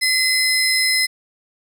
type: tone pair together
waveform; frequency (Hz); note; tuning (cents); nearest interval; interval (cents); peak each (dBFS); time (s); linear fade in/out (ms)
35% pulse; 2045 / 5153; C7 / E8; -40 / -40; octave + major third; 1600; -16; 0.01-1.07; 20
effects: none